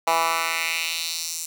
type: tone with high-pass filter sweep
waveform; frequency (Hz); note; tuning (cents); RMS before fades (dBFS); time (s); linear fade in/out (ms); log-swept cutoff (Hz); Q
10% pulse; 164.81; E3; 0; -25; 0.07-1.46; 5; 830 to 7200; 1.9
effects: 8-bit